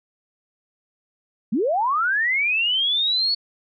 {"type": "linear sweep", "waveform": "sine", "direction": "up", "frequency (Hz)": [182.8, 4456], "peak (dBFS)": -18, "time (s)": [1.52, 3.35], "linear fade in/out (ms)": 10, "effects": []}